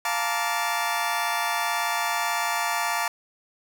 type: chord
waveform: 25% pulse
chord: Bb major seventh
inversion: second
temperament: just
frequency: 699.2 / 874.1 / 932.3 / 1165.4 Hz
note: F5 / A5 / Bb5 / D6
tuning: +2 / -12 / 0 / -14 cents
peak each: -26 dBFS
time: 0.05-3.08 s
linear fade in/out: 2 ms
effects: none